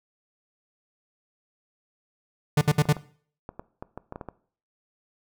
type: tone bursts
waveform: 45% pulse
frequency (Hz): 148.2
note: D3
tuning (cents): +16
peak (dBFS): -16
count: 4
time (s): 2.57-2.928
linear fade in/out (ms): 5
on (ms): 43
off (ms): 62
type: clicks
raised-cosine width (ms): 1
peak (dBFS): -22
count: 11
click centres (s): 2.855 / 2.889 / 2.967 / 3.491 / 3.595 / 3.825 / 3.976 / 4.124 / 4.159 / 4.212 / 4.287
effects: noise-tail reverb RT60 0.5 s tail -19 dB re dry